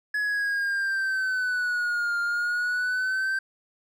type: exponential two-way sweep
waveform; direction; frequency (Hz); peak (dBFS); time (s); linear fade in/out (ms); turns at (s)
triangle; down then up; 1696 to 1400 to 1565; -22; 0.14-3.39; 5; 2.2
effects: none